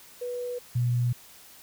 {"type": "tone pair in turn", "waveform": "sine", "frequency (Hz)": [490, 121.62], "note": ["B4", "B2"], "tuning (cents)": [-14, -26], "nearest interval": "2 octaves", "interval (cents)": 2412, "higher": "first", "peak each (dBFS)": [-30, -22], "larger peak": "second", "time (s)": [[0.21, 0.59], [0.75, 1.13]], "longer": "neither", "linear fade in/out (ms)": 10, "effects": ["white hiss -51 dBFS RMS until 1.62 s"]}